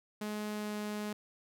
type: tone with pitch glide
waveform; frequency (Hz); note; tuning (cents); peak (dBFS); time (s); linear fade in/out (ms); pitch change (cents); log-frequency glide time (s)
sawtooth; 210.9 to 209.7; G#3 to G#3; +27 to +17; -32; 0.21-1.13; 5; -10; 0.49-0.77
effects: none